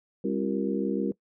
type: harmonic tone with a mistuned harmonic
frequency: 67 Hz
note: C2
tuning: 42 cents sharp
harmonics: 3 / 4 / 5 / 6 / 7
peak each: -30 / -31 / -32 / -33 / -33 dBFS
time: 0.24-1.12 s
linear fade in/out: 5 ms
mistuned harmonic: 6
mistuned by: -80 cents
effects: noise-tail reverb RT60 0.1 s tail -21 dB re dry